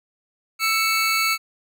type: tone pair together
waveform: 25% pulse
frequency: 1323.6 / 2226 Hz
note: E6 / C#7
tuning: +7 / +7 cents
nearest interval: major sixth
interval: 900 cents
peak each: -18 / -17 dBFS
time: 0.59-1.38 s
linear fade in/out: 50 ms
effects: none